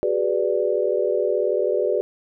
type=chord; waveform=sine; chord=G# half-diminished seventh; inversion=third; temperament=equal with one note detuned; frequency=375.2 / 415.3 / 493.9 / 587.3 Hz; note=F#4 / G#4 / B4 / D5; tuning=+24 / 0 / 0 / 0 cents; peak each=-24 dBFS; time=0.03-2.01 s; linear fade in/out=0 ms; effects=none